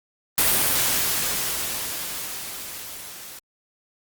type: noise with level ramp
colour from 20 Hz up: white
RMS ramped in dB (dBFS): -18 to -40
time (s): 0.38-3.39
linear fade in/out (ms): 2
effects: Opus 32 kbps